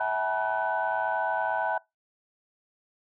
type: tone cluster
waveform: sine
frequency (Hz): 650 / 765 / 854 / 967 / 1502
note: E5 / G5 / G#5 / B5 / F#6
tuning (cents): -24 / -42 / +48 / -37 / +26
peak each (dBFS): -31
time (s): 0-1.78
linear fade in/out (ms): 5
effects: noise-tail reverb RT60 0.2 s tail -24 dB re dry + tanh soft clip ceiling -16 dBFS